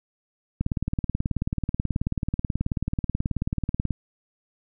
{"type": "click train", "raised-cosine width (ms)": 5, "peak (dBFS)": -12, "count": 62, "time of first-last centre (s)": [0.61, 3.907], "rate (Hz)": 18.5, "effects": []}